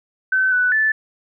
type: tone with pitch steps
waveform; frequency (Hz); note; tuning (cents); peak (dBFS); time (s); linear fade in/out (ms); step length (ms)
sine; 1528 / 1489 / 1750; G6 / F#6 / A6; -45 / +11 / -10; -14; 0.32-0.92; 5; 200
effects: none